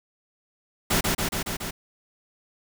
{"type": "noise with echo", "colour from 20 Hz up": "pink", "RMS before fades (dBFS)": -22, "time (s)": [0.9, 1.01], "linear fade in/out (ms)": 10, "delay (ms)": 140, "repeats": 5, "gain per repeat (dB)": -2, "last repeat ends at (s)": 1.71, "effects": []}